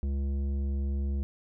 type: tone with tanh clipping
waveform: triangle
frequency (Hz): 69.3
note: C#2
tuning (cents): 0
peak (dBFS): -29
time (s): 0.03-1.23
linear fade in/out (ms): 0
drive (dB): 15
effects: none